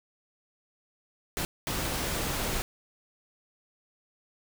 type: noise bursts at uneven times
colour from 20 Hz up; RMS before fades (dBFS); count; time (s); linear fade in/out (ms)
pink; -31; 2; 1.37-1.45 / 1.67-2.62; 0
effects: none